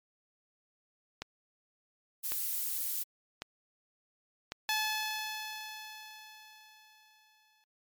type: click train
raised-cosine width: 0.2 ms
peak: -20 dBFS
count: 4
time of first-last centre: 1.22-4.52 s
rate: 0.909 Hz
type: noise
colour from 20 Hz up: violet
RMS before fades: -34 dBFS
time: 2.23-3.04 s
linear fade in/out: 20 ms
type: tone with exponential decay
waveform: 10% pulse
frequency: 862 Hz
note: A5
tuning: 36 cents flat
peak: -20 dBFS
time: 4.69-7.64 s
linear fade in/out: 1 ms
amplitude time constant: 640 ms
effects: MP3 96 kbps